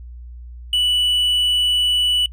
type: tone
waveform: triangle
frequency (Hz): 2960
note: F#7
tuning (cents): 0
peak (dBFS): -13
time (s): 0.73-2.26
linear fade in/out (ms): 2
effects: noise-tail reverb RT60 0.1 s tail -25 dB re dry + added 60 Hz sine -33 dBFS peak until 2.32 s